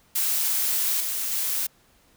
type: noise with level steps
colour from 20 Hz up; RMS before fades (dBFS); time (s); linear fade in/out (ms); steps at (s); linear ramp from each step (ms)
blue; -24 / -28 / -26; 0.15-1.67; 10; 1 / 1.32; 5
effects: pink hiss -60 dBFS RMS until 2.16 s